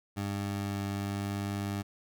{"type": "tone", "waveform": "20% pulse", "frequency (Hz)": 100.1, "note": "G2", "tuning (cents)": 37, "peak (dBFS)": -27, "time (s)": [0.16, 1.83], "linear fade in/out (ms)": 20, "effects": []}